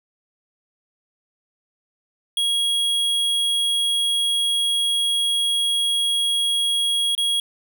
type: tone with dropouts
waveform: square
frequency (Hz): 3300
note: G#7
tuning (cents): -12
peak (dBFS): -19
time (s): 2.37-7.4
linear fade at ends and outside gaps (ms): 2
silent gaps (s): 7.151-7.178
effects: none